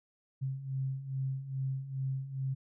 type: beating tone pair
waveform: sine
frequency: 132 / 134.4 Hz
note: C3 / C3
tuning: +16 / +47 cents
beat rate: 2.4 Hz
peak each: -39 / -34 dBFS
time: 0.41-2.55 s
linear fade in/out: 20 ms
effects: none